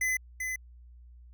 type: tone with echo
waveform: square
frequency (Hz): 2022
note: B6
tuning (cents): +40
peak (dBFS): -27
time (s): 0.01-0.17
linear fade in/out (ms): 5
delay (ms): 390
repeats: 1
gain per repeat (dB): -5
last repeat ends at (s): 0.56
effects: added 60 Hz sine -49 dBFS peak until 1.33 s